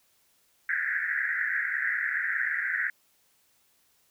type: band-pass noise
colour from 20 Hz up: white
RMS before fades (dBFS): -29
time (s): 0.69-2.9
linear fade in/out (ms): 2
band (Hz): 1500 to 2000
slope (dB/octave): 96
effects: white hiss -67 dBFS RMS until 4.1 s